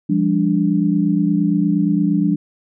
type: tone cluster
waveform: sine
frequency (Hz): 172.9 / 201.5 / 292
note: F3 / G3 / D4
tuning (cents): -17 / +48 / -10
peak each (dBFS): -18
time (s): 0.09-2.36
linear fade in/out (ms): 10
effects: none